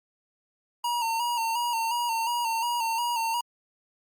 square tone with vibrato, 932.3 Hz, A#5, in tune, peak -26 dBFS, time 0.84-3.41 s, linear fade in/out 5 ms, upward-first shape square, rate 2.8 Hz, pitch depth 45 cents each way, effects Opus 48 kbps

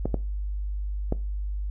clicks, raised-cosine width 2 ms, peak -12 dBFS, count 3, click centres 0.056 / 0.143 / 1.124 s, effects noise-tail reverb RT60 0.3 s tail -19 dB re dry + added 50 Hz sine -27 dBFS peak until 1.7 s

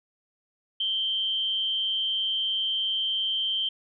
sine tone with amplitude modulation, 3130 Hz, G7, 3 cents flat, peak -22 dBFS, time 0.8-3.69 s, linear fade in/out 5 ms, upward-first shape sine, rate 203 Hz, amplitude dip 50%, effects none

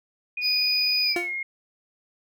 sine tone with pitch glide, 2462 to 2143 Hz, D#7 to C7, -19 to +41 cents, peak -27 dBFS, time 0.37-1.43 s, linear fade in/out 5 ms, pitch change -240 cents, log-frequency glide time 1.03-1.3 s
triangle tone, 4968 Hz, D#8, 3 cents flat, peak -20 dBFS, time 0.41-1.16 s, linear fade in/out 50 ms
30% pulse tone with exponential decay, 350 Hz, F4, 4 cents sharp, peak -19 dBFS, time 1.16-1.36 s, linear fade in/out 2 ms, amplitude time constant 42 ms
effects none

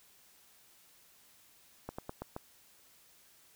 slowing click train, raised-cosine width 1 ms, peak -25 dBFS, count 5, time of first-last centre 1.89-2.364 s, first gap 95 ms, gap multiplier 1.15, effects white hiss -63 dBFS RMS until 3.55 s

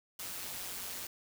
white noise with amplitude modulation, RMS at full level -39 dBFS, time 0.19-1.07 s, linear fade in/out 5 ms, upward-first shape sine, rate 184 Hz, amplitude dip 60%, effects none

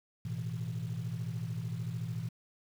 sine chord, A suspended second, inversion none, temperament equal, 110 / 123.47 / 164.81 Hz, A2 / B2 / E3, 0 / 0 / 0 cents, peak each -38 / -37 / -38 dBFS, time 0.25-2.29 s, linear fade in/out 5 ms, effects tanh soft clip ceiling -28 dBFS + 9-bit

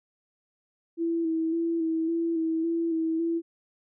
sine tone with vibrato, 328.7 Hz, E4, 5 cents flat, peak -24 dBFS, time 0.97-3.42 s, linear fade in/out 50 ms, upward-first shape square, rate 1.8 Hz, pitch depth 26 cents each way, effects none

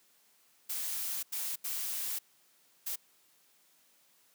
blue noise bursts at uneven times, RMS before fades -36 dBFS, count 4, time 0.69-1.23 / 1.32-1.56 / 1.64-2.19 / 2.86-2.96 s, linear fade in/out 10 ms, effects white hiss -67 dBFS RMS until 4.34 s + high-pass 150 Hz 12 dB/octave

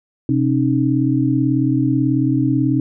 sine tone cluster, 129 / 269 / 307.3 Hz, C3 / C4 / D#4, -24 / +48 / -21 cents, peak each -18 dBFS, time 0.29-2.8 s, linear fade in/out 2 ms, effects none

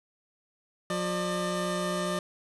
25% pulse tone pair together, 179.3 / 600.1 Hz, F3 / D5, +46 / +37 cents, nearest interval octave + major sixth, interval 2091 cents, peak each -27 dBFS, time 0.9-2.19 s, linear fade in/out 2 ms, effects resampled to 24000 Hz + 8-bit

